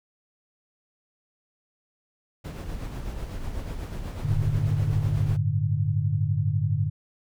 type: noise with tremolo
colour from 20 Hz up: brown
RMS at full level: -31 dBFS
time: 2.44-5.37 s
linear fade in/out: 10 ms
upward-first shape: sine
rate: 8.1 Hz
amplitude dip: 40%
type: chord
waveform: sine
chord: G suspended second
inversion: none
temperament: equal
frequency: 98 / 110 / 146.83 Hz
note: G2 / A2 / D3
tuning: 0 / 0 / 0 cents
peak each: -26 dBFS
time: 4.23-6.9 s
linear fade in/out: 20 ms
effects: none